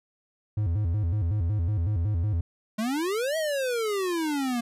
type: tone with vibrato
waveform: triangle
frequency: 94.3 Hz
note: F#2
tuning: 33 cents sharp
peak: -21 dBFS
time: 0.57-2.41 s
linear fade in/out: 5 ms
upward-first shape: square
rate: 5.4 Hz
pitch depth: 200 cents each way
type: exponential two-way sweep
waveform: square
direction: up then down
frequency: 207.7 to 652 to 232.1 Hz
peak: -26 dBFS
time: 2.78-4.61 s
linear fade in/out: 10 ms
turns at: 3.37 s
effects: resampled to 32000 Hz